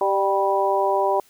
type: harmonic tone with a mistuned harmonic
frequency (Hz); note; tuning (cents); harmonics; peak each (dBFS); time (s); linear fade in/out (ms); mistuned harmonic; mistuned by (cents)
195.5; G3; -4; 2 / 3 / 4 / 5; -23 / -23 / -23 / -23; 0.01-1.2; 2; 3; +25
effects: white hiss -56 dBFS RMS until 1.29 s